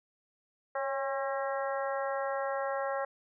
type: harmonic tone with a mistuned harmonic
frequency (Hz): 270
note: C#4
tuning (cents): -45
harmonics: 2 / 3 / 4 / 5 / 6 / 7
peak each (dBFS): -33 / -37 / -39 / -41 / -43 / -44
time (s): 0.75-3.05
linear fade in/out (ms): 5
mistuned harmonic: 2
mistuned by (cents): +34
effects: none